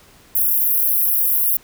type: high-pass noise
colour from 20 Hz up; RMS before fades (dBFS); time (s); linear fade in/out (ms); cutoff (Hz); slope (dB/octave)
pink; -17; 0.35-1.57; 5; 11000; 96
effects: pink hiss -49 dBFS RMS until 1.63 s